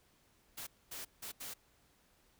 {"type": "noise bursts at uneven times", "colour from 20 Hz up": "white", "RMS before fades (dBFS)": -45, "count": 4, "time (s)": [[0.57, 0.67], [0.91, 1.05], [1.22, 1.32], [1.4, 1.54]], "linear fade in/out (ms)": 10, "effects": ["pink hiss -70 dBFS RMS until 2.39 s"]}